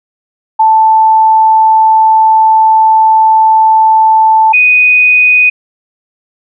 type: tone pair in turn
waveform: sine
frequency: 880 / 2489 Hz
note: A5 / D#7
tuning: 0 / 0 cents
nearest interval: octave + tritone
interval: 1800 cents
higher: second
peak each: -3 dBFS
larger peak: neither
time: 0.59-4.53 / 4.53-5.5 s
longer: first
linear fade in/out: 10 ms
effects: none